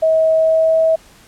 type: tone with pitch glide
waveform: sine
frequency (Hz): 640 to 645.6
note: D#5 to E5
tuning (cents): +49 to -36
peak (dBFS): -10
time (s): 0.02-0.96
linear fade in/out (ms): 10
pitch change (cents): +15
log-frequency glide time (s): 0.32-0.79
effects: pink hiss -46 dBFS RMS until 1.27 s + low-pass 12000 Hz 12 dB/octave